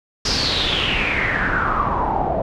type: noise with low-pass filter sweep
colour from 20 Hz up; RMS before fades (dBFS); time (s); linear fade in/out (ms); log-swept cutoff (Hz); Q
pink; -20; 0.25-2.42; 5; 5300 to 650; 6.8
effects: none